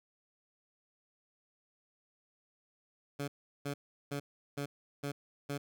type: tone bursts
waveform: 15% pulse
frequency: 142.3 Hz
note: C#3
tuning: 46 cents sharp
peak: -29 dBFS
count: 6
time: 3.19-5.58 s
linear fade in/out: 10 ms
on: 90 ms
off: 370 ms
effects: none